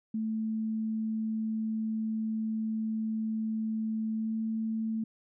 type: tone with pitch glide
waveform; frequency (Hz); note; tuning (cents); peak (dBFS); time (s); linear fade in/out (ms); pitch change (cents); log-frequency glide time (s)
sine; 220 to 221.9; A3 to A3; 0 to +15; -29; 0.14-5.04; 5; +15; 4.15-4.35
effects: none